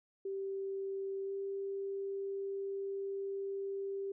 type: tone with pitch glide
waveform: sine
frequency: 389.7 to 393.3 Hz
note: G4 to G4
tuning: -10 to +6 cents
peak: -36 dBFS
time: 0.25-4.12 s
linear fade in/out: 5 ms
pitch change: +16 cents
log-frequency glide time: 1.24-1.32 s
effects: none

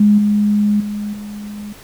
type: tone with level steps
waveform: sine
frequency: 207.7 Hz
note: G#3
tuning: in tune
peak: -7 / -11 / -20 / -26 dBFS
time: 0-1.73 s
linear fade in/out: 5 ms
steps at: 0.18 / 0.8 / 1.13 s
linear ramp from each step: 5 ms
effects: pink hiss -41 dBFS RMS until 1.83 s

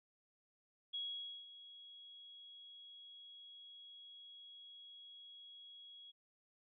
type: tone with ADSR envelope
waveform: sine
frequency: 3322 Hz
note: G#7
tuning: in tune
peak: -39 dBFS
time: 0.93-6.12 s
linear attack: 16 ms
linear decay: 510 ms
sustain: -15 dB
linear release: 21 ms
effects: none

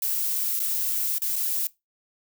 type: noise with dropouts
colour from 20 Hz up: violet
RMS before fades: -26 dBFS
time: 0.02-1.67 s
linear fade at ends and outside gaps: 2 ms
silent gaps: 0.593-0.6 / 1.183-1.218 / 1.358-1.362 s
effects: noise-tail reverb RT60 0.2 s tail -20 dB re dry

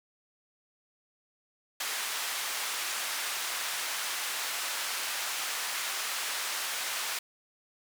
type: band-pass noise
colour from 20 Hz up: pink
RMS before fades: -34 dBFS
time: 1.8-7.19 s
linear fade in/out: 5 ms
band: 1200 to 14000 Hz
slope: 12 dB/octave
effects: none

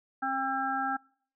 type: harmonic tone with a mistuned harmonic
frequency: 268 Hz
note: C4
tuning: 42 cents sharp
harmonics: 1 / 3 / 5 / 6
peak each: -37 / -31 / -33 / -36 dBFS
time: 0.22-0.97 s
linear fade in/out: 10 ms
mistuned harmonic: 3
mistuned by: -16 cents
effects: noise-tail reverb RT60 0.6 s tail -26 dB re dry

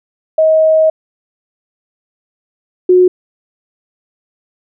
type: tone pair in turn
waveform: sine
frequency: 633 / 364.2 Hz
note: D#5 / F#4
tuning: +30 / -27 cents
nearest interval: minor seventh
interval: 957 cents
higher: first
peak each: -6 / -4 dBFS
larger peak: second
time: 0.38-0.9 / 2.89-3.08 s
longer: first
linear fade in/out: 5 ms
effects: none

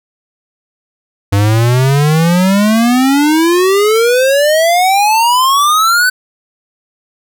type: exponential sweep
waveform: square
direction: up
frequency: 98 to 1525 Hz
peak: -8 dBFS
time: 1.32-6.1 s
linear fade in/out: 10 ms
effects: none

